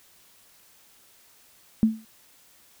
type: tone with exponential decay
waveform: sine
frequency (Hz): 220.7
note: A3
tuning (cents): +5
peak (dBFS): -12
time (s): 1.83-2.05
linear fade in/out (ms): 0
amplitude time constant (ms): 46
effects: white hiss -57 dBFS RMS until 2.8 s